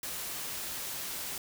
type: noise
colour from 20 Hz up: white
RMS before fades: -38 dBFS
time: 0.03-1.38 s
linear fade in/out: 2 ms
effects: none